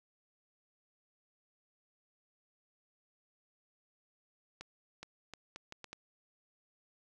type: accelerating click train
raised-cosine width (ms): 0.2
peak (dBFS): -28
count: 7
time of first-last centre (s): 4.61-5.93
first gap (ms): 420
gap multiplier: 0.73
effects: none